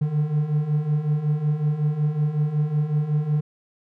triangle beating tone pair, 146.4 / 151.8 Hz, D3 / D#3, -5 / -42 cents, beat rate 5.4 Hz, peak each -24 / -19 dBFS, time 0.01-3.41 s, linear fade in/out 10 ms, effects none

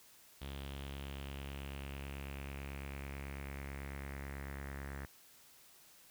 sawtooth tone with low-pass filter sweep, 69.1 Hz, C#2, 5 cents flat, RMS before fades -45 dBFS, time 0.41-5.06 s, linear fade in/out 10 ms, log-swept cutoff 3400 to 1800 Hz, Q 4, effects white hiss -62 dBFS RMS until 6.1 s

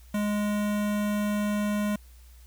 square tone with notch filter, 207.7 Hz, G#3, in tune, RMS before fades -27 dBFS, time 0.14-1.96 s, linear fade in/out 5 ms, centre 4700 Hz, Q 1.7, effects added 60 Hz sine -48 dBFS peak until 2.46 s + white hiss -60 dBFS RMS until 2.46 s

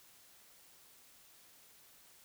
silence, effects white hiss -62 dBFS RMS until 2.24 s

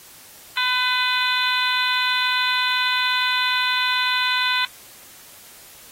harmonic tone with a mistuned harmonic, 503 Hz, B4, 32 cents sharp, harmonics 2 / 3 / 4 / 5 / 6 / 7 / 8, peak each -25 / -24 / -28 / -26 / -30 / -25 / -27 dBFS, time 0.57-4.65 s, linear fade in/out 2 ms, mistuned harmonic 5, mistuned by -16 cents, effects white hiss -45 dBFS RMS until 5.91 s + AAC 48 kbps

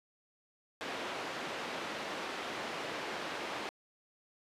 pink band-pass noise, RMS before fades -40 dBFS, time 0.81-3.69 s, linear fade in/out 0 ms, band 350 to 3400 Hz, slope 12 dB/octave, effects resampled to 32000 Hz

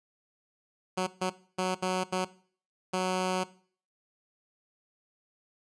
10% pulse tone bursts at uneven times, 185 Hz, F#3, in tune, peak -19 dBFS, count 6, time 0.97-1.07 / 1.21-1.3 / 1.58-1.75 / 1.82-2.04 / 2.12-2.25 / 2.93-3.44 s, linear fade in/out 10 ms, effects noise-tail reverb RT60 0.5 s tail -19 dB re dry + resampled to 22050 Hz

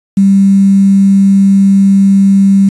sine tone with quantisation, 196 Hz, G3, in tune, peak -3 dBFS, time 0.17-2.69 s, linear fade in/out 5 ms, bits 5, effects resampled to 24000 Hz

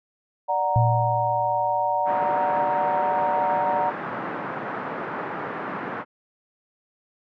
sine chord, D augmented, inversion none, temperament equal, 587.3 / 740 / 932.3 Hz, D5 / F#5 / A#5, 0 / 0 / 0 cents, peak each -27 / -25 / -23 dBFS, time 0.48-3.91 s, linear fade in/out 20 ms
sine tone with exponential decay, 116.54 Hz, A#2, in tune, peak -15 dBFS, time 0.76-2.05 s, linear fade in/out 0 ms, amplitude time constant 280 ms
white band-pass noise, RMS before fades -31 dBFS, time 2.05-6.05 s, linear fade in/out 50 ms, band 140 to 1500 Hz, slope 24 dB/octave
effects none

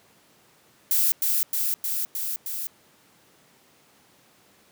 violet noise with echo, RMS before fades -21 dBFS, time 0.91-1.12 s, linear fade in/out 0 ms, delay 310 ms, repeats 5, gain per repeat -2 dB, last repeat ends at 2.67 s, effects pink hiss -58 dBFS RMS until 4.71 s + high-pass 150 Hz 12 dB/octave

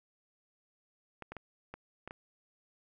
clicks, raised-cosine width 0.5 ms, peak -28 dBFS, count 6, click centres 1.223 / 1.32 / 1.367 / 1.74 / 2.076 / 2.109 s, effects none

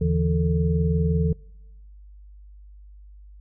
sine tone cluster, 79.3 / 145 / 165 / 441.6 Hz, D#2 / D3 / E3 / A4, +33 / -22 / +2 / +6 cents, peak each -23 / -27 / -22 / -28 dBFS, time 0.01-1.33 s, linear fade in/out 5 ms, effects noise-tail reverb RT60 1.0 s tail -26 dB re dry + added 50 Hz sine -43 dBFS peak until 3.4 s

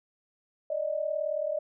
sine tone pair together, 583.6 / 622.3 Hz, D5 / D#5, -11 / 0 cents, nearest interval minor second, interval 111 cents, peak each -31 / -30 dBFS, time 0.7-1.59 s, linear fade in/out 5 ms, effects none

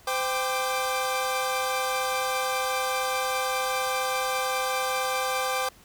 sawtooth tone cluster, 515 / 787 / 1183 Hz, C5 / G5 / D6, -28 / +7 / +12 cents, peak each -26 dBFS, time 0.07-5.69 s, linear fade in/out 5 ms, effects pink hiss -54 dBFS RMS until 5.84 s

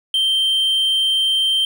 triangle tone, 3136 Hz, G7, in tune, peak -13 dBFS, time 0.14-1.65 s, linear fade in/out 2 ms, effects none

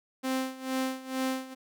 sawtooth tone with tremolo, 261.6 Hz, C4, in tune, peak -23 dBFS, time 0.23-1.55 s, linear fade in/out 20 ms, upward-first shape sine, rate 2.2 Hz, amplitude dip 85%, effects none

